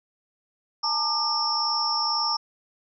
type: tone cluster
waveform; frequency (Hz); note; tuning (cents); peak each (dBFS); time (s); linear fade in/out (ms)
sine; 850 / 912 / 1196 / 5220 / 5470; G#5 / A#5 / D6 / E8 / F8; +40 / -38 / +31 / -18 / -37; -33 / -30 / -29 / -29 / -26; 0.83-2.37; 10
effects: none